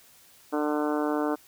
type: harmonic tone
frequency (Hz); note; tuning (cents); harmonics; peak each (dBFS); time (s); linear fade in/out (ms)
149.6; D3; +32; 2 / 3 / 4 / 5 / 6 / 7 / 8 / 9 / 10; -27 / -31 / -33 / -35 / -37 / -38 / -39 / -40 / -41; 0.52-1.36; 20
effects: white hiss -56 dBFS RMS until 1.47 s